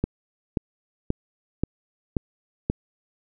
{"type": "click train", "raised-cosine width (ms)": 3, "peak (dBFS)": -9, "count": 6, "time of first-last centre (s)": [0.04, 2.7], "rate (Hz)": 1.88, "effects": []}